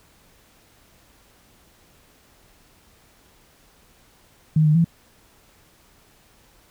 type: tone with pitch steps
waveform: sine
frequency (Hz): 155.8 / 152.2 / 167.1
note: D#3 / D#3 / E3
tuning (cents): +3 / -38 / +24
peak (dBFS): -13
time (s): 4.56-4.845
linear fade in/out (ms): 5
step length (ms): 95
effects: pink hiss -56 dBFS RMS until 6.7 s